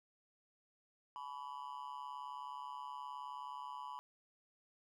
triangle tone with amplitude modulation, 993 Hz, B5, 9 cents sharp, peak -38 dBFS, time 1.16-3.99 s, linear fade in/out 0 ms, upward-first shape sine, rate 139 Hz, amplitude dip 100%, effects none

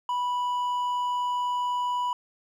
triangle tone with hard clipping, 984 Hz, B5, 7 cents flat, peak -26 dBFS, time 0.09-2.13 s, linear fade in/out 2 ms, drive 7 dB, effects none

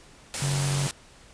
white noise, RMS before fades -30 dBFS, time 0.34-0.91 s, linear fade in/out 0 ms
sine tone, 140 Hz, C#3, 18 cents sharp, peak -24 dBFS, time 0.42-0.87 s, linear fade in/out 2 ms
click train, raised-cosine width 1 ms, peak -23 dBFS, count 42, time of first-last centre 0.44-0.88 s, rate 93.2 Hz
effects pink hiss -52 dBFS RMS until 1.33 s + resampled to 22050 Hz

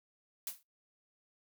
blue noise with exponential decay, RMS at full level -35 dBFS, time 0.47-0.63 s, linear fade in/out 1 ms, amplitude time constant 33 ms, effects noise-tail reverb RT60 0.2 s tail -26 dB re dry

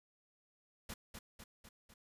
pink noise with echo, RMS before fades -45 dBFS, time 0.89-0.94 s, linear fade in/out 5 ms, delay 250 ms, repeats 4, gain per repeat -4 dB, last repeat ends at 1.94 s, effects resampled to 32000 Hz

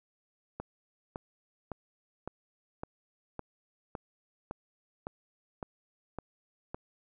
click train, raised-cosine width 1 ms, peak -23 dBFS, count 12, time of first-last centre 0.6-6.745 s, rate 1.79 Hz, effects none

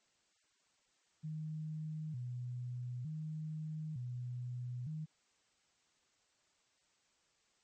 sine tone with vibrato, 138.6 Hz, C#3, in tune, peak -39 dBFS, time 1.23-5.06 s, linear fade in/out 20 ms, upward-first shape square, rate 0.55 Hz, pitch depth 200 cents each way, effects white hiss -75 dBFS RMS until 7.63 s + MP3 32 kbps

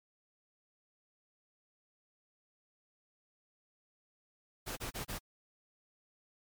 pink noise bursts, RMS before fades -40 dBFS, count 4, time 4.66-5.19 s, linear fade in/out 20 ms, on 110 ms, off 30 ms, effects MP3 96 kbps

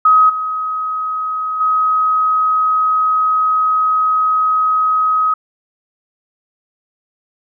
sine tone with level steps, 1266 Hz, D#6, 30 cents sharp, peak -6 / -17 / -11 dBFS, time 0.05-5.34 s, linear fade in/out 5 ms, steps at 0.29 / 1.6 s, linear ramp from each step 10 ms, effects none

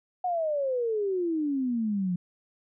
sine exponential sweep, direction down, 740 to 173.5 Hz, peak -25 dBFS, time 0.24-2.16 s, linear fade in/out 5 ms, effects none

